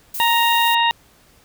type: noise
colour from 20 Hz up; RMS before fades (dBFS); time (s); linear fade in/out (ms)
violet; -27; 0.14-0.75; 5
type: harmonic tone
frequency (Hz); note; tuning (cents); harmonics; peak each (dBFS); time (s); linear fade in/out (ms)
932.3; A#5; 0; 1 / 2 / 3 / 4; -16 / -22 / -21 / -23; 0.2-0.91; 0
effects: pink hiss -53 dBFS RMS until 1.44 s